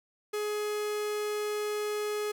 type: tone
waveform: 45% pulse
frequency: 420 Hz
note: G#4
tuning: 19 cents sharp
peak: -30 dBFS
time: 0.33-2.32 s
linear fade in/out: 10 ms
effects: none